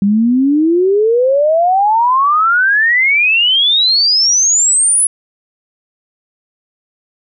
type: exponential sweep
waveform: sine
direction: up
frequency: 194.8 to 10420 Hz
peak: -8 dBFS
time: 0.02-5.07 s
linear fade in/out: 2 ms
effects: none